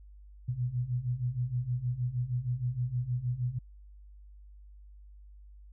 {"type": "beating tone pair", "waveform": "sine", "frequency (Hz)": [120, 126.4], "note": ["B2", "B2"], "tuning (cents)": [-49, 41], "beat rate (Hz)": 6.4, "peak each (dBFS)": [-34, -31], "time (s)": [0.48, 3.59], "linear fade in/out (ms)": 10, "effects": ["added 50 Hz sine -49 dBFS peak until 5.72 s"]}